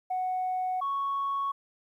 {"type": "tone pair in turn", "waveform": "sine", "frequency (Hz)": [740, 1108.7], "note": ["F#5", "C#6"], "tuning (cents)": [0, 0], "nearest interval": "perfect fifth", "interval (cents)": 700, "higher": "second", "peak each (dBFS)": -26, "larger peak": "neither", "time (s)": [[0.1, 0.81], [0.81, 1.52]], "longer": "neither", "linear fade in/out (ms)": 10, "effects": ["tanh soft clip ceiling -24 dBFS", "11-bit"]}